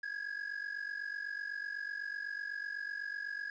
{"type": "ring-modulated tone", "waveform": "triangle", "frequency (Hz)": 1661.2, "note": "G#6", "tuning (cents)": 0, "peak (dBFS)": -33, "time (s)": [0.03, 3.5], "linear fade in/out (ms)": 2, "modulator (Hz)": 24, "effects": ["resampled to 16000 Hz", "11-bit"]}